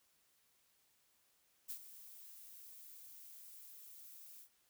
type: noise with ADSR envelope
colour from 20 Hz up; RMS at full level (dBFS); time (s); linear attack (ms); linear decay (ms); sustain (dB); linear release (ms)
violet; -43; 1.68-4.49; 23; 81; -13; 86
effects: white hiss -75 dBFS RMS until 4.69 s